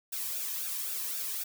blue noise with flanger, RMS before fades -35 dBFS, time 0.12-1.44 s, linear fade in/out 10 ms, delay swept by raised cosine 0.96 to 1.47 ms, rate 3.8 Hz, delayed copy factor -0.55, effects none

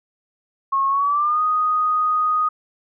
sine tone with pitch glide, 1089 to 1243.7 Hz, C#6 to D#6, -31 to -1 cents, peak -16 dBFS, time 0.72-2.49 s, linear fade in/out 10 ms, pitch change +230 cents, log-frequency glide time 0.88-1.42 s, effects none

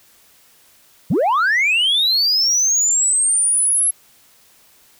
sine linear sweep, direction up, 115 to 11175 Hz, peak -11 dBFS, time 1.1-3.91 s, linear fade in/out 10 ms, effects tanh soft clip ceiling -12 dBFS + white hiss -52 dBFS RMS until 4.99 s

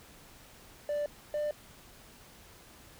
triangle tone pair in turn, 587.3 / 595.5 Hz, D5 / D5, 0 / +24 cents, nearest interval unison, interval 24 cents, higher second, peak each -27 dBFS, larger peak neither, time 0.89-1.06 / 1.34-1.51 s, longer neither, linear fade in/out 2 ms, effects tanh soft clip ceiling -23 dBFS + pink hiss -55 dBFS RMS until 2.99 s

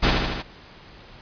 pink noise with echo, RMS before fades -17 dBFS, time 0.02-0.12 s, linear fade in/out 20 ms, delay 77 ms, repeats 4, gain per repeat -3 dB, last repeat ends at 0.428 s, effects pink hiss -46 dBFS RMS until 1.21 s + resampled to 11025 Hz

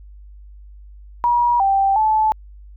sine tone with pitch steps, 959 / 783 / 868 Hz, A#5 / G5 / A5, +49 / -2 / -24 cents, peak -13 dBFS, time 1.24-2.32 s, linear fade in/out 0 ms, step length 360 ms, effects added 50 Hz sine -38 dBFS peak until 2.76 s

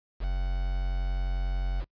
triangle tone with quantisation, 45.61 Hz, F#1, 24 cents flat, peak -24 dBFS, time 0.19-1.85 s, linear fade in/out 50 ms, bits 7, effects noise-tail reverb RT60 0.1 s tail -26 dB re dry + resampled to 11025 Hz

